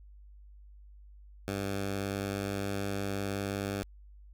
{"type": "tone with pitch glide", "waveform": "10% pulse", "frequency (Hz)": [98.7, 99.39], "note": ["G2", "G2"], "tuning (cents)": [12, 24], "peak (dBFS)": -24, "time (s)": [1.48, 3.83], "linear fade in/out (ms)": 0, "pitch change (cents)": 12, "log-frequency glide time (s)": [1.88, 2.7], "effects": ["added 50 Hz sine -50 dBFS peak until 4.33 s"]}